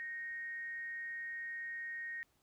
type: tone with frequency modulation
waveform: sine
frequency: 1864.7 Hz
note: A#6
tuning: in tune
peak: -40 dBFS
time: 0-2.23 s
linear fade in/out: 0 ms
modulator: 314 Hz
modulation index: 0.24
effects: pink hiss -75 dBFS RMS until 2.42 s